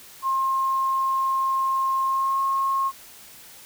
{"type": "tone with pitch glide", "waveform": "sine", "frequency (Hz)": [1066, 1080.3], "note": ["C6", "C#6"], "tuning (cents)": [32, -45], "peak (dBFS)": -20, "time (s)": [0.22, 2.92], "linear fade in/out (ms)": 50, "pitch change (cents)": 23, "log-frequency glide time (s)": [2.06, 2.4], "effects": ["white hiss -46 dBFS RMS until 3.65 s"]}